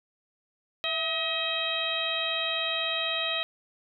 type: harmonic tone with a mistuned harmonic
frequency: 636 Hz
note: D#5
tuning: 38 cents sharp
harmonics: 1 / 2 / 3 / 4 / 5 / 6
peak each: -35 / -37 / -37 / -33 / -32 / -32 dBFS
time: 0.84-3.43 s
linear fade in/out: 0 ms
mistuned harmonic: 1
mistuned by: +67 cents
effects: none